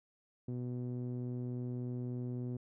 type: tone with low-pass filter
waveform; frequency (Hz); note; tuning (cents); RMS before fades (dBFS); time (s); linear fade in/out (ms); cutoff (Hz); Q
sawtooth; 123.47; B2; 0; -39; 0.48-2.57; 5; 320; 1.5
effects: none